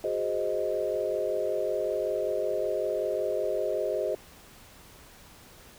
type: chord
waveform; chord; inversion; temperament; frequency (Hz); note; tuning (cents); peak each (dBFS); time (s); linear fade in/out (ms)
sine; Ab dominant seventh; third; equal; 370 / 415.3 / 523.3 / 622.3; Gb4 / Ab4 / C5 / Eb5; 0 / 0 / 0 / 0; -34 / -32 / -32 / -30; 0.04-4.15; 2
effects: pink hiss -52 dBFS RMS until 5.78 s